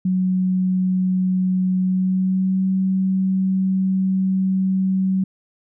sine tone with pitch glide, 185.2 to 189.42 Hz, F#3 to F#3, +2 to +41 cents, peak -16 dBFS, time 0.05-5.24 s, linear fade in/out 5 ms, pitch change +39 cents, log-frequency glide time 1.8-2.66 s, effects none

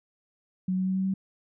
sine tone with pitch steps, 185.4 / 186.91 / 188.42 / 189.95 / 191.5 Hz, F#3 / F#3 / F#3 / F#3 / G3, +4 / +18 / +32 / +46 / -40 cents, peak -24 dBFS, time 0.68-1.14 s, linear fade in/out 5 ms, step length 92 ms, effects none

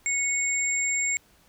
sine tone pair together, 2203 / 7410 Hz, C#7 / A#8, -11 / -11 cents, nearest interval octave + major sixth, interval 2100 cents, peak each -26 dBFS, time 0.06-1.17 s, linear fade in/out 0 ms, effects pink hiss -60 dBFS RMS until 1.48 s

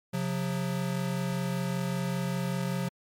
square tone pair together, 134.85 / 180 Hz, C#3 / F#3, -47 / -47 cents, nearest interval perfect fourth, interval 500 cents, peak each -33 / -31 dBFS, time 0.13-2.89 s, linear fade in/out 10 ms, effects MP3 64 kbps

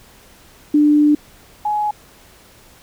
sine tone pair in turn, 296.9 / 839.8 Hz, D4 / G#5, +19 / +19 cents, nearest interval octave + tritone, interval 1800 cents, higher second, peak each -9 / -16 dBFS, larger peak first, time 0.74-1.15 / 1.65-1.91 s, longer first, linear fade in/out 5 ms, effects pink hiss -47 dBFS RMS until 2.82 s

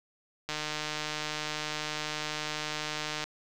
click train, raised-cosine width 0.2 ms, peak -16 dBFS, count 419, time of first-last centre 0.49-3.24 s, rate 152 Hz, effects 9-bit

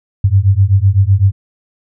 sine beating tone pair, 94 / 101.9 Hz, F#2 / G#2, +28 / -32 cents, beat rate 7.9 Hz, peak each -10 dBFS, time 0.24-1.32 s, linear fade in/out 5 ms, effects none

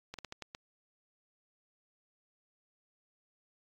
slowing click train, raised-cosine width 0.2 ms, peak -25 dBFS, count 6, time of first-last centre 0.14-0.549 s, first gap 47 ms, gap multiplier 1.28, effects AAC 64 kbps

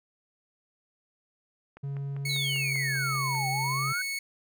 click train, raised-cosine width 0.5 ms, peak -32 dBFS, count 9, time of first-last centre 1.77-3.351 s, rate 5.06 Hz
triangle tone with pitch glide, 139.4 to 135.28 Hz, C#3 to C#3, +10 to -42 cents, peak -29 dBFS, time 1.83-3.93 s, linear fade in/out 10 ms, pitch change -52 cents, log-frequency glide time 2.26-2.98 s
sawtooth tone, 2206 Hz, C#7, 9 cents flat, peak -27 dBFS, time 2.25-4.19 s, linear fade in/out 5 ms
sine exponential two-way sweep, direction down then up, 4160 to 757 to 1537 Hz, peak -30 dBFS, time 2.29-4.02 s, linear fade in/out 5 ms, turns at 3.49 s
effects none

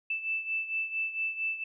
sine beating tone pair, 2641 / 2645.4 Hz, E7 / E7, +3 / +5 cents, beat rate 4.4 Hz, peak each -31 / -36 dBFS, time 0.1-1.64 s, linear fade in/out 5 ms, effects none

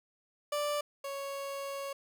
30% pulse tone pair in turn, 587.3 / 554.3 Hz, D5 / C#5, 0 / 0 cents, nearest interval minor second, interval 100 cents, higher first, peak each -28 / -34 dBFS, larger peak first, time 0.52-0.81 / 1.04-1.93 s, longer second, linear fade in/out 5 ms, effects none

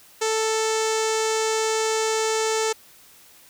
sawtooth tone with low-pass filter, 440.9 Hz, A4, 4 cents sharp, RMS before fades -23 dBFS, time 0.21-2.73 s, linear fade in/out 10 ms, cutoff 7100 Hz, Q 3.1, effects white hiss -51 dBFS RMS until 3.49 s

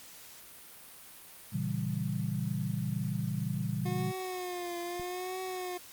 sine chord, A# diminished seventh, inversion none, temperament equal, 116.54 / 138.59 / 164.81 / 196 Hz, A#2 / C#3 / E3 / G3, 0 / 0 / 0 / 0 cents, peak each -36 dBFS, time 1.52-4.12 s, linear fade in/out 20 ms
25% pulse tone with vibrato, 360 Hz, F#4, 47 cents flat, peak -32 dBFS, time 3.85-5.78 s, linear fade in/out 10 ms, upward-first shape triangle, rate 0.8 Hz, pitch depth 73 cents each way
click, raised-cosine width 5 ms, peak -33 dBFS, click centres 4.997 s
effects white hiss -51 dBFS RMS until 5.92 s + Opus 48 kbps

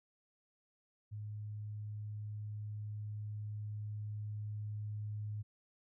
sine tone with level ramp, 105.4 Hz, G#2, 26 cents sharp, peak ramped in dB -41 to -38 dBFS, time 1.11-5.43 s, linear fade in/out 20 ms, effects none

